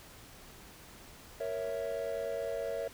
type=chord; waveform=triangle; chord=A# diminished; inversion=none; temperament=equal with one note detuned; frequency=464.8 / 554.4 / 659.3 Hz; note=A#4 / C#5 / E5; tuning=-5 / 0 / 0 cents; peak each=-36 / -35 / -36 dBFS; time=1.4-2.88 s; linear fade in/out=5 ms; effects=tanh soft clip ceiling -22 dBFS + pink hiss -53 dBFS RMS until 2.93 s